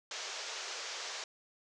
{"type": "band-pass noise", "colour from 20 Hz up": "white", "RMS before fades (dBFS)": -42, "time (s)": [0.11, 1.24], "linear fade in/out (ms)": 2, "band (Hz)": [390, 6700], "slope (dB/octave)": 48, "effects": []}